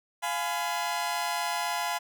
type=chord; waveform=sawtooth; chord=F diminished; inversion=none; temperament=just; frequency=698.5 / 838.1 / 1005.8 Hz; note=F5 / Ab5 / Cb6; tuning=0 / +16 / +31 cents; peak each=-29 dBFS; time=0.22-1.99 s; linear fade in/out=20 ms; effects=none